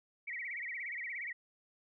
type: tone with vibrato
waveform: sine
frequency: 2084 Hz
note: C7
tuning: 7 cents flat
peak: -38 dBFS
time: 0.27-1.33 s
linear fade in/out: 10 ms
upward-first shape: sine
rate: 17 Hz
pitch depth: 190 cents each way
effects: none